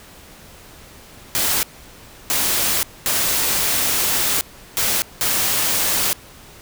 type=noise bursts at uneven times; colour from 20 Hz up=white; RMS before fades=-19 dBFS; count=5; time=1.35-1.63 / 2.3-2.83 / 3.06-4.41 / 4.77-5.02 / 5.21-6.13 s; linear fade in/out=0 ms; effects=pink hiss -43 dBFS RMS until 6.61 s